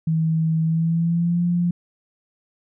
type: tone with pitch glide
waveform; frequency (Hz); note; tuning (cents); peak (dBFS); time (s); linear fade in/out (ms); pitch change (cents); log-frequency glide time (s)
sine; 160.8 to 174.34; E3 to F3; -43 to -3; -17; 0.07-1.71; 5; +140; 0.63-1.44
effects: none